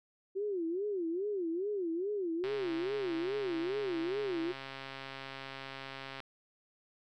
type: tone with vibrato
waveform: sine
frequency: 370 Hz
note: F#4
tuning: in tune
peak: -32 dBFS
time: 0.35-4.53 s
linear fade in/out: 20 ms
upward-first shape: sine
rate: 2.4 Hz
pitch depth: 220 cents each way
type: click train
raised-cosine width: 0.3 ms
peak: -27 dBFS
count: 509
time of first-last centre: 2.44-6.203 s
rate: 135 Hz
effects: none